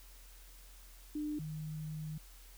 sine tone pair in turn, 300 / 154.75 Hz, D4 / D#3, +37 / -9 cents, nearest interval major seventh, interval 1146 cents, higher first, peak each -35 / -39 dBFS, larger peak first, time 1.15-1.39 / 1.39-2.18 s, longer second, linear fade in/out 5 ms, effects added 43 Hz sine -54 dBFS peak until 2.57 s + white hiss -60 dBFS RMS until 2.57 s

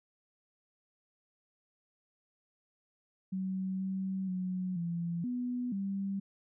sine tone with pitch steps, 188.8 / 190.5 / 184.1 / 170.4 / 246.8 / 196.2 Hz, F#3 / G3 / F#3 / F3 / B3 / G3, +35 / -49 / -8 / -42 / -1 / +2 cents, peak -32 dBFS, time 3.32-6.2 s, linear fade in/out 10 ms, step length 480 ms, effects none

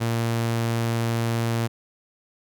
sawtooth tone, 115.7 Hz, A#2, 13 cents flat, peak -18 dBFS, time 0-1.68 s, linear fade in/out 20 ms, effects none

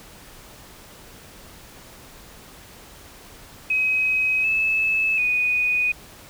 sine tone with pitch steps, 2535 / 2605 / 2480 Hz, D#7 / E7 / D#7, +32 / -21 / -6 cents, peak -18 dBFS, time 3.7-5.92 s, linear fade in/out 5 ms, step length 740 ms, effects pink hiss -45 dBFS RMS until 6.29 s

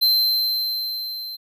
square tone with level ramp, 4106 Hz, C8, 33 cents flat, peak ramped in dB -14 to -31 dBFS, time 0.01-1.37 s, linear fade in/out 20 ms, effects none

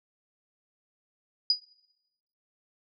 sine tone with exponential decay, 4920 Hz, D#8, 20 cents flat, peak -16 dBFS, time 1.5-1.62 s, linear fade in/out 2 ms, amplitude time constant 24 ms, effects noise-tail reverb RT60 0.9 s tail -23 dB re dry

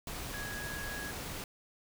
sine tone in noise, 1661.2 Hz, G#6, in tune, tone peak -41 dBFS, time 0.34-1.11 s, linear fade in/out 2 ms, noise pink, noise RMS -41 dBFS, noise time 0.07-1.44 s, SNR -3 dB, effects none

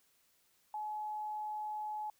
sine tone, 850 Hz, G#5, 40 cents sharp, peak -37 dBFS, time 0.74-2.1 s, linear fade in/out 2 ms, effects white hiss -72 dBFS RMS until 2.19 s

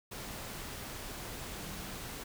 sine tone in noise, 190.7 Hz, G3, 47 cents flat, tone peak -50 dBFS, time 1.56-1.96 s, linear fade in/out 10 ms, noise pink, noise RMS -43 dBFS, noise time 0.11-2.24 s, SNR -10 dB, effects none

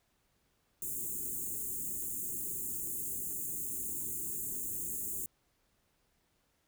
white band-stop noise, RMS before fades -38 dBFS, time 0.82-5.26 s, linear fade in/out 2 ms, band 420 to 6700 Hz, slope 96 dB/octave, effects pink hiss -75 dBFS RMS until 6.67 s

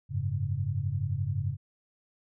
sine chord, F# suspended second, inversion none, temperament just, 92.5 / 104.06 / 138.75 Hz, F#2 / G#2 / C#3, 0 / +4 / +2 cents, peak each -33 / -31 / -32 dBFS, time 0.09-1.57 s, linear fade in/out 50 ms, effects none

